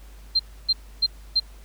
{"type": "tone bursts", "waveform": "sine", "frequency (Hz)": 4162, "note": "C8", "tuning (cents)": -10, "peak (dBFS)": -16, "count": 4, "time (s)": [0.35, 1.4], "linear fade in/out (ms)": 10, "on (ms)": 45, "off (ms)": 290, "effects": ["added 50 Hz sine -42 dBFS peak until 1.64 s", "pink hiss -54 dBFS RMS until 1.64 s"]}